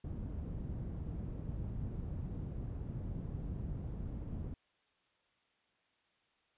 white low-pass noise, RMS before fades -41 dBFS, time 0.04-4.54 s, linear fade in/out 2 ms, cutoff 130 Hz, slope 12 dB/octave, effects white hiss -75 dBFS RMS until 6.57 s + resampled to 8000 Hz

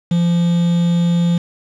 triangle tone with quantisation, 172 Hz, F3, 26 cents flat, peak -10 dBFS, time 0.11-1.38 s, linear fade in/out 5 ms, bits 5, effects low-pass 6000 Hz 12 dB/octave

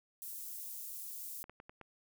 white high-pass noise, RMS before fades -45 dBFS, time 0.22-1.43 s, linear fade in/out 0 ms, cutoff 9800 Hz, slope 12 dB/octave
clicks, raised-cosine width 0.5 ms, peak -35 dBFS, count 5, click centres 1.441 / 1.496 / 1.601 / 1.695 / 1.813 s
effects none

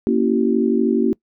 sine chord, A# diminished seventh, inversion none, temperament equal with one note detuned, 233.1 / 277.2 / 329.6 / 381.9 Hz, A#3 / C#4 / E4 / G4, 0 / 0 / 0 / -45 cents, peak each -18 / -21 / -21 / -20 dBFS, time 0.07-1.13 s, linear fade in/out 0 ms, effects noise-tail reverb RT60 0.1 s tail -24 dB re dry

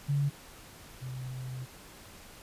sine tone pair in turn, 142.3 / 128.26 Hz, C#3 / C3, +46 / -34 cents, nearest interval major second, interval 180 cents, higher first, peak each -25 / -36 dBFS, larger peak first, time 0.08-0.3 / 1.01-1.66 s, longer second, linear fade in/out 20 ms, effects pink hiss -51 dBFS RMS until 2.42 s + resampled to 32000 Hz

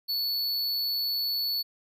square tone, 4435 Hz, C#8, in tune, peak -27 dBFS, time 0.08-1.63 s, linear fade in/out 20 ms, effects none

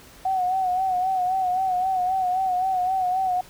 sine tone with vibrato, 744 Hz, F#5, 9 cents sharp, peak -20 dBFS, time 0.25-3.41 s, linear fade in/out 5 ms, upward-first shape sine, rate 3.8 Hz, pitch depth 55 cents each way, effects pink hiss -48 dBFS RMS until 3.49 s

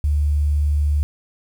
sine tone, 73.5 Hz, D2, 2 cents sharp, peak -15 dBFS, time 0.04-1.03 s, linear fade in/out 0 ms, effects 8-bit

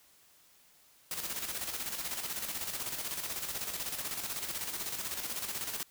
white noise with tremolo, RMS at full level -36 dBFS, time 1.11-5.83 s, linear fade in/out 2 ms, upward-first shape square, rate 16 Hz, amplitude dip 50%, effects white hiss -63 dBFS RMS until 5.9 s

